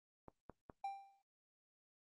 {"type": "clicks", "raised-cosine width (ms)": 1, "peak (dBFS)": -36, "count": 3, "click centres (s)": [0.283, 0.497, 0.698]}
{"type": "tone with exponential decay", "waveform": "triangle", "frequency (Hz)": 789, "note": "G5", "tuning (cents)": 11, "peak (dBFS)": -36, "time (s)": [0.84, 1.22], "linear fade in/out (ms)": 5, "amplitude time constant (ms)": 82}
{"effects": ["noise-tail reverb RT60 0.1 s tail -19 dB re dry", "Opus 32 kbps"]}